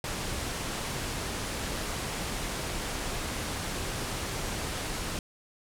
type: low-pass noise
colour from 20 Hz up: pink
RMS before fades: -34 dBFS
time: 0.04-5.19 s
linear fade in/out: 2 ms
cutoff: 11000 Hz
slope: 24 dB/octave
effects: none